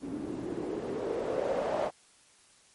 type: noise with low-pass filter sweep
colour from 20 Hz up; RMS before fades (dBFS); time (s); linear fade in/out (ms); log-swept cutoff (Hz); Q
blue; -33; 0-1.91; 50; 260 to 660; 4.2
effects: white hiss -61 dBFS RMS until 2.74 s + MP3 48 kbps